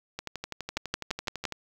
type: two click trains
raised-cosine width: 0.2 ms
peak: -11 / -17 dBFS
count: 5 / 17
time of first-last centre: 0.77-1.453 / 0.19-1.523 s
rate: 5.86 / 12 Hz
effects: 8-bit